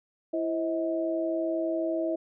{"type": "tone cluster", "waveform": "sine", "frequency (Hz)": [332.2, 526, 638], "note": ["E4", "C5", "D#5"], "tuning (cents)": [13, 9, 43], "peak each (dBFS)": [-29, -38, -29], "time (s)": [0.33, 2.16], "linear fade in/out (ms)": 10, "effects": []}